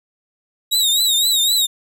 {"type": "tone with vibrato", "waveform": "sawtooth", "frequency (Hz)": 3808, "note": "A#7", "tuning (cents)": 36, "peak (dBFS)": -11, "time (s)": [0.71, 1.67], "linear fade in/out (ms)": 20, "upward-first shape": "triangle", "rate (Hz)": 3.9, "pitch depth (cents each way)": 110, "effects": []}